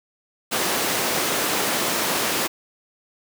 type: high-pass noise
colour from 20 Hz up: pink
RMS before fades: -23 dBFS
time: 0.51-2.48 s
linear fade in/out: 20 ms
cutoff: 280 Hz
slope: 12 dB/octave
effects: none